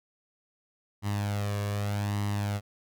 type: tone with flanger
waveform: sawtooth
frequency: 102.4 Hz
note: G#2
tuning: 24 cents flat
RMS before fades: -30 dBFS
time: 1.02-2.61 s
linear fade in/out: 50 ms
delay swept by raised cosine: 1 to 1.79 ms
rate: 0.83 Hz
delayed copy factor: +0.6
effects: none